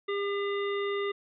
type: harmonic tone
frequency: 402.1 Hz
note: G4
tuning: 44 cents sharp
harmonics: 1 / 3 / 5 / 7 / 9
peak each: -29 / -37 / -38 / -46 / -44 dBFS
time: 0.08-1.12 s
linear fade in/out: 10 ms
effects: none